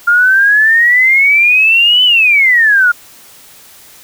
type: exponential two-way sweep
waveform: sine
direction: up then down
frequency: 1396.9 to 3036 to 1396.9 Hz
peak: -5 dBFS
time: 0.07-2.92 s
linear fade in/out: 10 ms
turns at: 2.04 s
effects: white hiss -39 dBFS RMS until 4.03 s